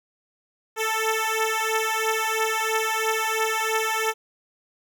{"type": "beating tone pair", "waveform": "10% pulse", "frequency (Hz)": [440, 443], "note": ["A4", "A4"], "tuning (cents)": [0, 12], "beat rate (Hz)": 3, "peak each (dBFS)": -17, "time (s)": [0.76, 4.14], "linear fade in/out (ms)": 50, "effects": []}